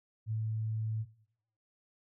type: tone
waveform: sine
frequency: 110 Hz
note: A2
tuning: in tune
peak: -31 dBFS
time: 0.26-1.06 s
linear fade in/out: 50 ms
effects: noise-tail reverb RT60 0.8 s tail -21 dB re dry